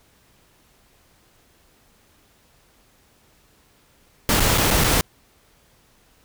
pink noise with dropouts, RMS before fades -18 dBFS, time 4.29-5.01 s, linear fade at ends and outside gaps 1 ms, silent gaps 4.398-4.403 / 4.577-4.581 / 4.705-4.709 / 4.838-4.842 s, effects pink hiss -58 dBFS RMS until 6.24 s

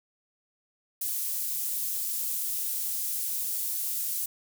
pink high-pass noise, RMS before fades -31 dBFS, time 1.01-4.26 s, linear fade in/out 5 ms, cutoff 12000 Hz, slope 12 dB/octave, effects none

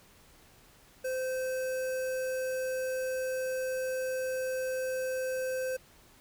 square tone with notch filter, 517 Hz, C5, 21 cents flat, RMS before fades -33 dBFS, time 1.04-5.77 s, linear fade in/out 10 ms, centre 3600 Hz, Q 1.3, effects pink hiss -59 dBFS RMS until 6.2 s

